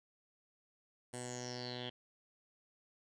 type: tone with low-pass filter sweep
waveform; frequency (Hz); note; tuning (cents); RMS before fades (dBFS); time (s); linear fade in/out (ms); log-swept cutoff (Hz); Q
10% pulse; 123.47; B2; 0; -44; 1.13-1.9; 10; 9000 to 3200; 9.2
effects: none